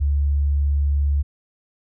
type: tone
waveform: sine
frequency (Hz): 71.4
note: D2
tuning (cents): -48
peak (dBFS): -16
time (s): 0-1.23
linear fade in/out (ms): 20
effects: none